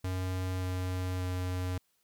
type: tone with pitch steps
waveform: square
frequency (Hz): 92.5 / 91.86 / 91.23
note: F#2 / F#2 / F#2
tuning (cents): 0 / -12 / -24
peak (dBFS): -32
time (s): 0.04-1.78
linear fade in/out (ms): 5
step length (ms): 580
effects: white hiss -74 dBFS RMS until 2.03 s